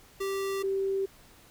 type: tone pair in turn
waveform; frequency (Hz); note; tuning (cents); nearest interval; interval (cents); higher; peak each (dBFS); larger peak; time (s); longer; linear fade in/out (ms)
square / sine; 390.7 / 388.8; G4 / G4; -6 / -14; unison; 8; first; -30 / -26; second; 0.2-0.63 / 0.63-1.06; neither; 10
effects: pink hiss -56 dBFS RMS until 1.5 s